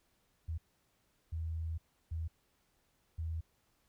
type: tone bursts at uneven times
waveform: sine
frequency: 81.2 Hz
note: E2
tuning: 26 cents flat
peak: -35 dBFS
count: 4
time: 0.48-0.58 / 1.32-1.78 / 2.11-2.28 / 3.18-3.41 s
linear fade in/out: 10 ms
effects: pink hiss -75 dBFS RMS until 3.88 s